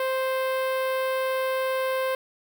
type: tone with notch filter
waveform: sawtooth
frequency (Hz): 523.3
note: C5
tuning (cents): 0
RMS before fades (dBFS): -26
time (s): 0-2.15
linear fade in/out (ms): 2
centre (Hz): 6700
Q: 0.5
effects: none